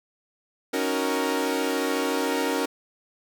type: chord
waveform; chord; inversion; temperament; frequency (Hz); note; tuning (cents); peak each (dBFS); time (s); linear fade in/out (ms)
sawtooth; D# minor seventh; third; equal; 277.2 / 311.1 / 370 / 466.2; C#4 / D#4 / F#4 / A#4; 0 / 0 / 0 / 0; -24 / -27 / -27 / -24; 0.73-2.66; 10
effects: none